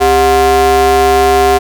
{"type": "ring-modulated tone", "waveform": "square", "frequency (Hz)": 164.81, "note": "E3", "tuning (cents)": 0, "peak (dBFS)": -4, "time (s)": [0, 1.59], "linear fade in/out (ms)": 20, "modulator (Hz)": 563, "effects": []}